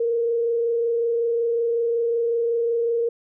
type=tone with frequency modulation; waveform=sine; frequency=466.2 Hz; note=A#4; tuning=in tune; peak=-19 dBFS; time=0-3.09 s; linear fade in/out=5 ms; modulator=25.4 Hz; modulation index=0.31; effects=none